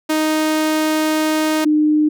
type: tone pair in turn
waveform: sawtooth / sine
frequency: 311.1 / 303.6 Hz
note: D#4 / D#4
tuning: 0 / -42 cents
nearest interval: unison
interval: 42 cents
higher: first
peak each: -11 dBFS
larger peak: neither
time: 0.09-1.65 / 1.65-2.09 s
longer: first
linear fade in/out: 10 ms
effects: none